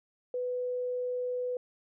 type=tone; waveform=sine; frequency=497.1 Hz; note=B4; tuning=11 cents sharp; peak=-30 dBFS; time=0.34-1.57 s; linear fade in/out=2 ms; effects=none